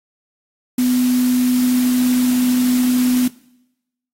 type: tone in noise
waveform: sine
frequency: 250 Hz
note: B3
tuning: 21 cents sharp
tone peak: -13 dBFS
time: 0.78-3.28 s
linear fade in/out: 5 ms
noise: white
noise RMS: -28 dBFS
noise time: 0.78-3.28 s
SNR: +12 dB
effects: noise-tail reverb RT60 0.9 s tail -21 dB re dry + AAC 48 kbps